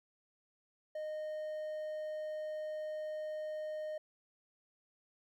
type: tone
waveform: triangle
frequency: 616 Hz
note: D#5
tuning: 17 cents flat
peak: -36 dBFS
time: 0.95-3.98 s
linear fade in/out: 5 ms
effects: 13-bit